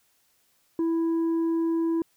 triangle tone with tanh clipping, 330 Hz, E4, 2 cents sharp, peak -23 dBFS, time 0.79-2.02 s, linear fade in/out 2 ms, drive 8 dB, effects white hiss -67 dBFS RMS until 2.16 s

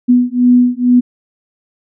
sine beating tone pair, 245.5 / 247.7 Hz, B3 / B3, -10 / +5 cents, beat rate 2.2 Hz, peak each -10 dBFS, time 0.08-1.01 s, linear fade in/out 20 ms, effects none

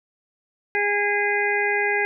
harmonic tone, 410 Hz, G#4, 22 cents flat, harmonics 1 / 2 / 4 / 5 / 6, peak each -25 / -27 / -25 / -24 / -29 dBFS, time 0.75-2.05 s, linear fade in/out 0 ms, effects none

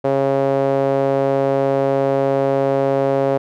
sawtooth tone with band-pass filter, 136.7 Hz, C#3, 24 cents flat, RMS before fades -17 dBFS, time 0.04-3.38 s, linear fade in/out 10 ms, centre 540 Hz, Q 2.7, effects none

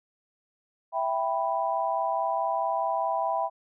sine chord, E minor, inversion none, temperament equal, 659.3 / 784 / 987.8 Hz, E5 / G5 / B5, 0 / 0 / 0 cents, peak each -29 dBFS, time 0.92-3.5 s, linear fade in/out 50 ms, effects none

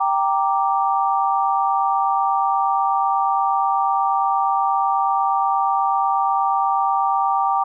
sine chord, G minor, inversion none, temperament equal, 784 / 932.3 / 1174.7 Hz, G5 / Bb5 / D6, 0 / 0 / 0 cents, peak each -19 / -22 / -21 dBFS, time 0-7.64 s, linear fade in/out 10 ms, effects none

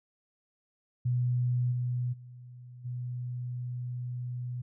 sine tone with level steps, 123.47 Hz, B2, in tune, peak -25 / -28 / -45 / -33 dBFS, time 1.05-4.62 s, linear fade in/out 10 ms, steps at 1.71 / 2.12 / 2.84 s, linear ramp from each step 20 ms, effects none

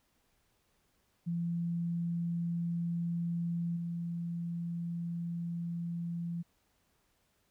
sine tone with level steps, 170.3 Hz, F3, 43 cents flat, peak -31 / -34 dBFS, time 1.26-6.43 s, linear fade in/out 20 ms, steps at 3.76 s, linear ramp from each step 10 ms, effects pink hiss -74 dBFS RMS until 7.5 s

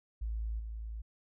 sine tone with level steps, 55 Hz, A1, in tune, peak -33 / -38 dBFS, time 0.21-1.02 s, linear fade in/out 10 ms, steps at 0.59 s, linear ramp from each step 10 ms, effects none

